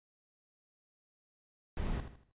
brown noise with echo, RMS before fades -35 dBFS, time 1.77-2 s, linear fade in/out 0 ms, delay 78 ms, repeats 4, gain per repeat -9 dB, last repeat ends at 2.312 s, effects noise-tail reverb RT60 0.1 s tail -17 dB re dry + resampled to 8000 Hz

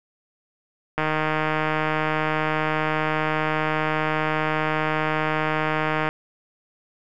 click train, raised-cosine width 0.5 ms, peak -8 dBFS, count 793, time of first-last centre 0.98-6.09 s, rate 155 Hz, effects none

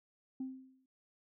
sine tone with exponential decay, 261.6 Hz, C4, in tune, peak -34 dBFS, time 0.4-0.86 s, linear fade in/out 5 ms, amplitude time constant 99 ms, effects tanh soft clip ceiling -33 dBFS

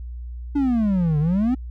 triangle exponential two-way sweep, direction down then up, 293.7 to 145.2 to 266.2 Hz, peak -15 dBFS, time 0.55-1.55 s, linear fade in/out 10 ms, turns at 1.19 s, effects added 60 Hz sine -30 dBFS peak until 1.7 s

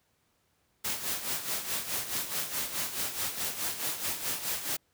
white noise with tremolo, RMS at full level -31 dBFS, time 0.84-4.77 s, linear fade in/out 10 ms, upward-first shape sine, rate 4.7 Hz, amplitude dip 65%, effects pink hiss -72 dBFS RMS until 4.93 s + high-pass 60 Hz 12 dB/octave

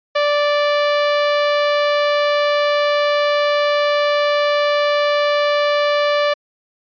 sawtooth tone, 585 Hz, D5, 7 cents flat, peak -10 dBFS, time 0.15-6.34 s, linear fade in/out 10 ms, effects resampled to 11025 Hz

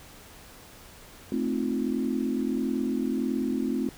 sine chord, F dominant seventh, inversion first, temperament equal, 220 / 261.6 / 311.1 / 349.2 Hz, A3 / C4 / Eb4 / F4, 0 / 0 / 0 / 0 cents, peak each -30 / -28 / -34 / -33 dBFS, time 1.32-3.89 s, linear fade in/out 2 ms, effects pink hiss -49 dBFS RMS until 3.97 s

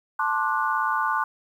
sine chord, D dominant seventh, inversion second, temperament just, 881 / 1057.2 / 1174.7 / 1468.3 Hz, A5 / C6 / D6 / F#6, +2 / +18 / 0 / -14 cents, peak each -27 dBFS, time 0.19-1.24 s, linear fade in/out 5 ms, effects 9-bit

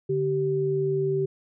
sine tone pair together, 145.39 / 386.8 Hz, D3 / G4, -17 / -23 cents, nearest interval octave + perfect fourth, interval 1694 cents, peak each -28 / -23 dBFS, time 0.09-1.26 s, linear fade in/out 10 ms, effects none

